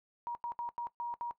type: tone bursts at uneven times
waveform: sine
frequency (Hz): 950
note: A#5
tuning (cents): +33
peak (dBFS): -34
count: 6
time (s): 0.27-0.35 / 0.44-0.52 / 0.59-0.69 / 0.78-0.87 / 1-1.14 / 1.21-1.31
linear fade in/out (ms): 0
effects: noise-tail reverb RT60 0.1 s tail -17 dB re dry